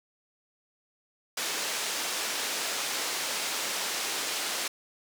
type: band-pass noise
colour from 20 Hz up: white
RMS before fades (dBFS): -32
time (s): 1.37-4.68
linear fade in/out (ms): 5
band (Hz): 310 to 7000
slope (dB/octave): 12
effects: none